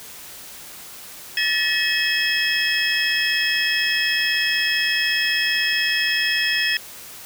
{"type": "tone cluster", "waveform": "sine", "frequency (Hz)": [1749, 1905, 2566, 3281, 5250], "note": ["A6", "A#6", "E7", "G#7", "E8"], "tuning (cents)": [-11, 37, -47, -22, -8], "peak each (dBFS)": -24, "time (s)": [1.37, 6.77], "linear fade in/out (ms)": 2, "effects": ["tanh soft clip ceiling -9 dBFS", "white hiss -39 dBFS RMS until 7.25 s"]}